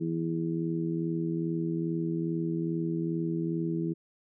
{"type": "harmonic tone", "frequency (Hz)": 82.41, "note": "E2", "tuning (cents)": 0, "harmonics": [2, 3, 4, 5], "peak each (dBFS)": [-31, -39, -31, -40], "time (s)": [0, 3.94], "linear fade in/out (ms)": 20, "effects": []}